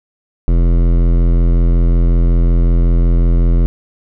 sine tone with hard clipping, 42.71 Hz, F1, 38 cents flat, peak -10 dBFS, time 0.48-3.66 s, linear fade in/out 0 ms, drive 16 dB, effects none

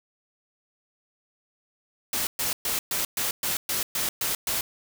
white noise bursts, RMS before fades -27 dBFS, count 10, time 2.13-4.61 s, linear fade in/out 2 ms, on 140 ms, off 120 ms, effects none

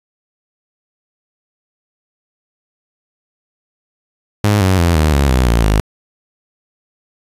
sawtooth tone with pitch steps, 103.83 / 94.12 / 85.32 / 77.34 / 70.1 / 63.55 / 57.6 / 52.22 Hz, G#2 / F#2 / F2 / D#2 / C#2 / C2 / A#1 / G#1, 0 / +30 / -40 / -10 / +20 / -50 / -20 / +10 cents, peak -6 dBFS, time 4.44-5.8 s, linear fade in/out 0 ms, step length 170 ms, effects resampled to 32000 Hz + 7-bit

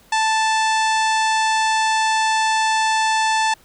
harmonic tone with a mistuned harmonic, 880 Hz, A5, in tune, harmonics 1 / 2 / 3 / 4 / 5 / 6 / 7 / 8 / 9 / 10, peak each -17 / -23 / -27 / -29 / -31 / -33 / -34 / -35 / -36 / -37 dBFS, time 0.12-3.54 s, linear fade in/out 5 ms, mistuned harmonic 7, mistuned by -19 cents, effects pink hiss -52 dBFS RMS until 3.64 s

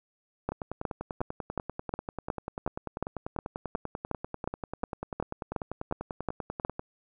two click trains, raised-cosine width 1 ms, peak -15 / -20 dBFS, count 18 / 65, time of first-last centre 0.49-6.649 / 0.52-6.795 s, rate 2.76 / 10.2 Hz, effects none

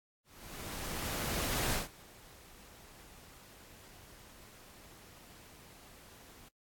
pink noise with ADSR envelope, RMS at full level -33 dBFS, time 0.24-6.49 s, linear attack 1500 ms, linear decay 140 ms, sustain -23 dB, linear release 10 ms, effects noise-tail reverb RT60 0.1 s tail -24 dB re dry + AAC 64 kbps

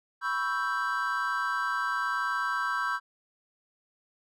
triangle chord, C# half-diminished seventh, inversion third, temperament equal, 987.8 / 1108.7 / 1318.5 / 1568 Hz, B5 / C#6 / E6 / G6, 0 / 0 / 0 / 0 cents, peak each -33 / -32 / -31 / -29 dBFS, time 0.21-3 s, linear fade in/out 50 ms, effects none

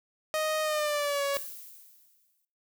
sawtooth tone with pitch glide, 622.3 to 560.8 Hz, D#5 to C#5, 0 to +20 cents, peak -23 dBFS, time 0.34-1.37 s, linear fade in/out 0 ms, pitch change -180 cents, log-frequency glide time 0.62-1.24 s
violet noise with exponential decay, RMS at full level -36 dBFS, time 1.34-2.45 s, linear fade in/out 2 ms, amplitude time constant 240 ms
effects noise-tail reverb RT60 0.4 s tail -17 dB re dry

